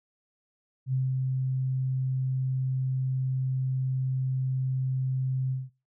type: tone with ADSR envelope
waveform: sine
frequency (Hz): 130.7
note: C3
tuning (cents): -1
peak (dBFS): -23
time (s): 0.86-5.7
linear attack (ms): 71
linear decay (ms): 190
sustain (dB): -2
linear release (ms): 190
effects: noise-tail reverb RT60 0.3 s tail -22 dB re dry